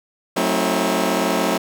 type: chord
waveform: 15% pulse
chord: F# diminished seventh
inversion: none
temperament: just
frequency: 185 / 222 / 266.4 / 319.7 Hz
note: F#3 / A3 / C4 / Eb4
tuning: 0 / +16 / +31 / +47 cents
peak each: -17 dBFS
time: 0.36-1.58 s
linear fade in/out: 10 ms
effects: none